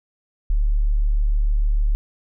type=tone; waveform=sine; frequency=36.71 Hz; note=D1; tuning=in tune; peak=-15 dBFS; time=0.5-1.95 s; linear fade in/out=0 ms; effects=none